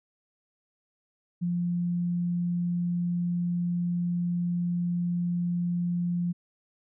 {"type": "tone", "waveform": "sine", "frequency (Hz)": 174.61, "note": "F3", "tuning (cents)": 0, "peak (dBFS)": -25, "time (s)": [1.41, 6.33], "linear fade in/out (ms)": 20, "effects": []}